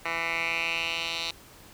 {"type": "tone with band-pass filter sweep", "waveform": "10% pulse", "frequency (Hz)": 166.5, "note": "E3", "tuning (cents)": 18, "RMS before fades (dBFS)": -30, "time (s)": [0.05, 1.31], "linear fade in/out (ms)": 5, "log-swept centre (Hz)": [1800, 3700], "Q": 3.6, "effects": ["pink hiss -51 dBFS RMS until 1.73 s"]}